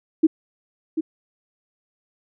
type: tone with echo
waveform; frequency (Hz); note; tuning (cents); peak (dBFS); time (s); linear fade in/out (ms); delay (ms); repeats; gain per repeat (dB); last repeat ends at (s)
sine; 318; D#4; +38; -10; 0.23-0.27; 10; 740; 1; -9; 1.01
effects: none